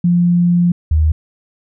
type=tone pair in turn; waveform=sine; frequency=174.61 / 77.78 Hz; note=F3 / D#2; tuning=0 / 0 cents; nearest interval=octave + major second; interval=1400 cents; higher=first; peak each=-9 dBFS; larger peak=neither; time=0.04-0.72 / 0.91-1.12 s; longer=first; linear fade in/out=5 ms; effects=none